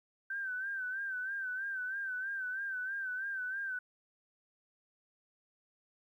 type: tone with vibrato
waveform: sine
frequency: 1548 Hz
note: G6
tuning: 22 cents flat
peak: -35 dBFS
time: 0.3-3.79 s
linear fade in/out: 5 ms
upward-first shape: sine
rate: 3.1 Hz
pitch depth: 71 cents each way
effects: 12-bit